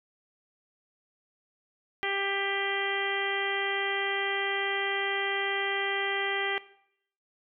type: harmonic tone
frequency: 395.3 Hz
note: G4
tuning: 15 cents sharp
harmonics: 1 / 2 / 3 / 4 / 5 / 6 / 7 / 8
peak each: -35 / -35 / -39 / -38 / -32 / -37 / -41 / -37 dBFS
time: 2.03-6.58 s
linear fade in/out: 0 ms
effects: noise-tail reverb RT60 0.7 s tail -18 dB re dry